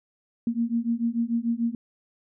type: beating tone pair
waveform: sine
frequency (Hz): 229.7 / 236.5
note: A#3 / A#3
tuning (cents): -25 / +25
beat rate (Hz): 6.8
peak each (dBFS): -26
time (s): 0.47-1.75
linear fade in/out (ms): 2
effects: none